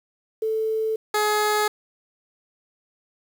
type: tone pair in turn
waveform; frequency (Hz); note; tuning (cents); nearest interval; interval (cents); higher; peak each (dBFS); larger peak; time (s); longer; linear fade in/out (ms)
sine / 15% pulse; 440 / 422.2; A4 / G#4; 0 / +29; minor second; 71; first; -21 / -13; second; 0.42-0.96 / 1.14-1.68; neither; 5
effects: 8-bit